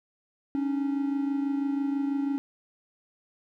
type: tone pair together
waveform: triangle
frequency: 277.2 / 303.3 Hz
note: C#4 / D#4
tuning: 0 / -44 cents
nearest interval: major second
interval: 156 cents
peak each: -24 / -32 dBFS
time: 0.55-2.38 s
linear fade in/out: 0 ms
effects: none